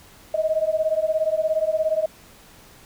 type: beating tone pair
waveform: sine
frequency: 622.3 / 639.3 Hz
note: D#5 / D#5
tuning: 0 / +47 cents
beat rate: 17 Hz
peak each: -22 dBFS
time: 0.34-2.06 s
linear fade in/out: 5 ms
effects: pink hiss -49 dBFS RMS until 2.85 s